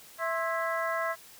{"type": "harmonic tone with a mistuned harmonic", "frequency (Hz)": 329.6, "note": "E4", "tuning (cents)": 0, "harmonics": [2, 3, 4, 5, 6], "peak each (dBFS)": [-32, -34, -35, -36, -37], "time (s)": [0.18, 1.16], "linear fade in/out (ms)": 50, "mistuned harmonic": 3, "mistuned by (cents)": 120, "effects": ["white hiss -52 dBFS RMS until 1.39 s"]}